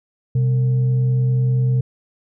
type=tone with frequency modulation; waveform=sine; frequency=127.8 Hz; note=C3; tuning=40 cents flat; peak=-14 dBFS; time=0.35-1.81 s; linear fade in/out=5 ms; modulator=326 Hz; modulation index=0.21; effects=none